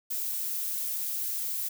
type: noise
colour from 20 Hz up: violet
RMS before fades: -32 dBFS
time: 0.1-1.69 s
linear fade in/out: 10 ms
effects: none